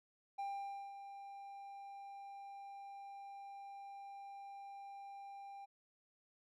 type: tone with ADSR envelope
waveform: triangle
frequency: 795 Hz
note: G5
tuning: 24 cents sharp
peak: -37 dBFS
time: 0.38-5.66 s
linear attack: 13 ms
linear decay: 530 ms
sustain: -10 dB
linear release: 19 ms
effects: none